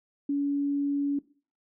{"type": "tone", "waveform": "sine", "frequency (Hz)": 283.6, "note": "C#4", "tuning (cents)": 40, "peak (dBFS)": -24, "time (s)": [0.29, 1.19], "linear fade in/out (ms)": 5, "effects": ["noise-tail reverb RT60 0.4 s tail -19 dB re dry"]}